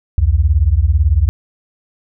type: beating tone pair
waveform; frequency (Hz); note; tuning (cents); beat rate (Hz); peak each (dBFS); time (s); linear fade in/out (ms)
sine; 66 / 84; C2 / E2; +16 / +33; 18; -12; 0.18-1.29; 0
effects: none